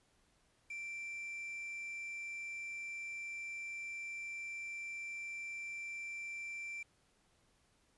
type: tone with quantisation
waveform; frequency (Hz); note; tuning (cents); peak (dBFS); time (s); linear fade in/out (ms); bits
triangle; 2349; D7; 0; -40; 0.7-6.83; 5; 10
effects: pink hiss -73 dBFS RMS until 7.97 s + resampled to 24000 Hz